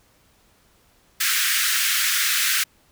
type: high-pass noise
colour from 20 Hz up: pink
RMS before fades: -21 dBFS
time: 1.2-2.64 s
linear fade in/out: 10 ms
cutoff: 1400 Hz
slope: 48 dB/octave
effects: pink hiss -59 dBFS RMS until 2.91 s